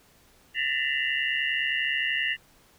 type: tone cluster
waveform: sine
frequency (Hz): 1778 / 1868 / 2017 / 2745 / 2878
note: A6 / A#6 / B6 / F7 / F#7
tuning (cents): +18 / +3 / +36 / -31 / -49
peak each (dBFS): -31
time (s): 0.54-2.37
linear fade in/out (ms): 50
effects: pink hiss -59 dBFS RMS until 2.78 s